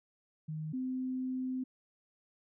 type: tone pair in turn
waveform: sine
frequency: 155.56 / 257.4 Hz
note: D#3 / C4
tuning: 0 / -28 cents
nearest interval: major sixth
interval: 872 cents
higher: second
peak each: -36 / -33 dBFS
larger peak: second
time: 0.48-0.73 / 0.73-1.64 s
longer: second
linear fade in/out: 10 ms
effects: none